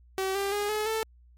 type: tone with pitch steps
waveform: sawtooth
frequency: 382.3 / 396.5 / 411.2 / 426.4 / 442.2 Hz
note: G4 / G4 / G#4 / G#4 / A4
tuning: -43 / +20 / -17 / +46 / +9 cents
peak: -23 dBFS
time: 0.18-1.03 s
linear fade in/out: 0 ms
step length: 170 ms
effects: added 60 Hz sine -53 dBFS peak until 1.37 s + MP3 64 kbps